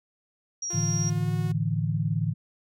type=tone; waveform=sine; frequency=5680 Hz; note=F8; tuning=28 cents sharp; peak=-29 dBFS; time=0.62-1.1 s; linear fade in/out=5 ms
type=tone with pitch glide; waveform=sawtooth; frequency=349.2 to 364.9 Hz; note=F4 to F#4; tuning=0 to -24 cents; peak=-35 dBFS; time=0.7-1.52 s; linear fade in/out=5 ms; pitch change=+76 cents; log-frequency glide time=0.99-1.33 s
type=chord; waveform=sine; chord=A suspended fourth; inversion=none; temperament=equal with one note detuned; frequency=109.11 / 146.83 / 164.81 Hz; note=A2 / D3 / E3; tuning=-14 / 0 / 0 cents; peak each=-28 dBFS; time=0.73-2.34 s; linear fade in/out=20 ms
effects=none